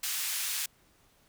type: band-pass noise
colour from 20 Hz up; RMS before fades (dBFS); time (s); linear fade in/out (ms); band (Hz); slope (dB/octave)
white; -33; 0.03-0.66; 5; 1600 to 15000; 12
effects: pink hiss -65 dBFS RMS until 1.28 s